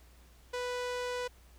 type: tone with low-pass filter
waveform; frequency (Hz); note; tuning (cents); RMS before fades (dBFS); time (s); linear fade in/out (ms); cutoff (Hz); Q
sawtooth; 494.1; B4; +1; -36; 0.53-1.28; 10; 7600; 0.65
effects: added 60 Hz sine -57 dBFS peak until 1.58 s + pink hiss -63 dBFS RMS until 1.58 s